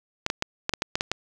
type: clicks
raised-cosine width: 0.2 ms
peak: -7 dBFS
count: 9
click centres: 0.264 / 0.301 / 0.424 / 0.694 / 0.737 / 0.821 / 0.955 / 1.009 / 1.116 s
effects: none

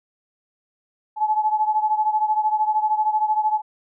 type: beating tone pair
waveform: sine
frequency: 855 / 868 Hz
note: A5 / A5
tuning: -50 / -24 cents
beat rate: 13 Hz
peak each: -19 / -23 dBFS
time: 1.16-3.62 s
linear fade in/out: 50 ms
effects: none

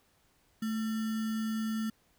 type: tone with sample-and-hold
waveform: sine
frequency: 220 Hz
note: A3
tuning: in tune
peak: -30 dBFS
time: 0.62-1.9 s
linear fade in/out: 5 ms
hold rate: 1575 Hz
effects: pink hiss -69 dBFS RMS until 2.18 s

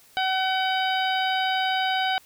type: harmonic tone with a mistuned harmonic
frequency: 756 Hz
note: F#5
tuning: 37 cents sharp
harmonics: 1 / 2 / 3 / 4 / 5 / 6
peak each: -24 / -28 / -33 / -30 / -33 / -40 dBFS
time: 0.17-2.18 s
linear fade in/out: 0 ms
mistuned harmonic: 6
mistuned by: +100 cents
effects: white hiss -55 dBFS RMS until 2.25 s

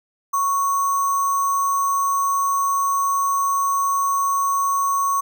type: tone with sample-and-hold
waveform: sine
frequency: 1108.7 Hz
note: C#6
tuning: in tune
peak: -17 dBFS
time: 0.33-5.21 s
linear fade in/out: 10 ms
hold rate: 7350 Hz
effects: none

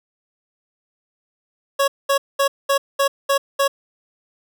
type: tone bursts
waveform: 25% pulse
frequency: 554.4 Hz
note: C#5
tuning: in tune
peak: -11 dBFS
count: 7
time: 1.79-3.68 s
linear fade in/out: 10 ms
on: 90 ms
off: 210 ms
effects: none

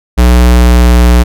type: tone with pitch glide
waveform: square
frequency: 60.8 to 60.21 Hz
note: B1 to B1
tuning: -26 to -43 cents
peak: -3 dBFS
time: 0.17-1.24 s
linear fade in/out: 20 ms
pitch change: -17 cents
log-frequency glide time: 0.52-1.1 s
effects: none

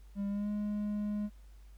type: tone with pitch glide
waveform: triangle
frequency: 200.3 to 208.1 Hz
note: G3 to G#3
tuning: +38 to +4 cents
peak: -30 dBFS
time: 0.15-1.3 s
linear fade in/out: 50 ms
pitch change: +66 cents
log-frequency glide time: 0.28-0.49 s
effects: added 50 Hz sine -51 dBFS peak until 1.77 s + pink hiss -69 dBFS RMS until 1.77 s

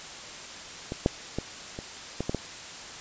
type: clicks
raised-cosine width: 2 ms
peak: -18 / -7 / -15 / -22 / -15 / -14 / -14 dBFS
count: 7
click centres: 0.921 / 1.061 / 1.386 / 1.789 / 2.206 / 2.295 / 2.347 s
effects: white hiss -41 dBFS RMS until 3 s + resampled to 16000 Hz

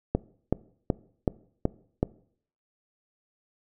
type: click train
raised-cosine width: 2 ms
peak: -9 dBFS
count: 6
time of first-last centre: 0.15-2.03 s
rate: 2.66 Hz
effects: noise-tail reverb RT60 0.6 s tail -21 dB re dry

